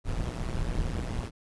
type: noise with amplitude modulation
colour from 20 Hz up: brown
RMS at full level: -27 dBFS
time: 0.04-1.31 s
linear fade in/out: 50 ms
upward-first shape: sine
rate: 121 Hz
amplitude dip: 85%
effects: resampled to 24000 Hz